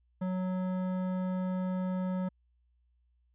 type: tone with hard clipping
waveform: sine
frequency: 184.7 Hz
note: F#3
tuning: 3 cents flat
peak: -32 dBFS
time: 0.21-2.29 s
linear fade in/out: 10 ms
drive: 13 dB
effects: added 60 Hz sine -67 dBFS peak until 3.34 s + resampled to 8000 Hz